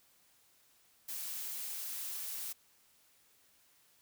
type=noise; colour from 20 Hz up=blue; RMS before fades=-41 dBFS; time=1.08-2.53 s; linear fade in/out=10 ms; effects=white hiss -68 dBFS RMS until 4.01 s